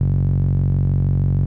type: tone with band-pass filter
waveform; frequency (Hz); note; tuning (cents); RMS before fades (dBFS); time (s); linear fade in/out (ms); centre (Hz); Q
sawtooth; 46.39; F#1; +5; -17; 0-1.46; 10; 120; 4.8
effects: none